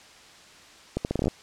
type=accelerating click train; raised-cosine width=2 ms; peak=-12 dBFS; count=10; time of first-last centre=0.97-1.281 s; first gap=79 ms; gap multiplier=0.77; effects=white hiss -50 dBFS RMS until 1.42 s + low-pass 6000 Hz 12 dB/octave